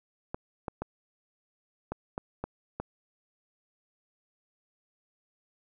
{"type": "clicks", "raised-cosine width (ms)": 1, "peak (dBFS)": -19, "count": 7, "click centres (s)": [0.345, 0.682, 0.82, 1.92, 2.179, 2.44, 2.8], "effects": []}